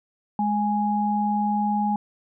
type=tone pair together; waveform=sine; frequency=208.9 / 830.6 Hz; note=G#3 / G#5; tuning=+10 / 0 cents; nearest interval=2 octaves; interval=2390 cents; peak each=-23 dBFS; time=0.39-1.96 s; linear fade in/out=2 ms; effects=none